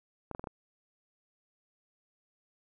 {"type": "clicks", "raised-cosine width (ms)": 1, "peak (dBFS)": -25, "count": 5, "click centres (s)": [0.313, 0.349, 0.395, 0.441, 0.472], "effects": []}